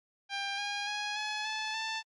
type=tone with pitch steps; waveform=10% pulse; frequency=796 / 813.2 / 830.8 / 848.7 / 867 / 885.8 Hz; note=G5 / G#5 / G#5 / G#5 / A5 / A5; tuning=+26 / -37 / 0 / +37 / -26 / +11 cents; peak=-24 dBFS; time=0.29-2.03 s; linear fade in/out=50 ms; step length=290 ms; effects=low-pass 6000 Hz 12 dB/octave + MP3 48 kbps